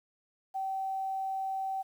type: tone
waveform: sine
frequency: 770 Hz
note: G5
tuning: 31 cents flat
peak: -31 dBFS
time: 0.54-1.83 s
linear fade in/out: 20 ms
effects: 10-bit